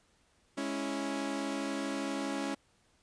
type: chord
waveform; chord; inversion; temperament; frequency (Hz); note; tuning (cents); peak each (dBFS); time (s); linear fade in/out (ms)
sawtooth; C# minor; second; equal; 207.7 / 277.2 / 329.6; G#3 / C#4 / E4; 0 / 0 / 0; -37 / -31 / -36; 0.57-2.55; 10
effects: pink hiss -69 dBFS RMS until 3.02 s + resampled to 22050 Hz